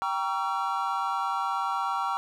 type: chord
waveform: triangle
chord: G diminished seventh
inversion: none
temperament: just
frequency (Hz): 784 / 940.8 / 1128.9 / 1354.7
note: G5 / Bb5 / Db6 / Fb6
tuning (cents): 0 / +16 / +31 / +47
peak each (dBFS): -30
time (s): 0.02-2.17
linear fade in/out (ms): 0
effects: none